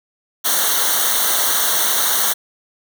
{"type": "noise with comb filter", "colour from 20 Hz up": "white", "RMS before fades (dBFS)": -17, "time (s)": [0.44, 2.34], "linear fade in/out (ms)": 20, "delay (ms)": 0.4, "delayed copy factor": -0.95, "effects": []}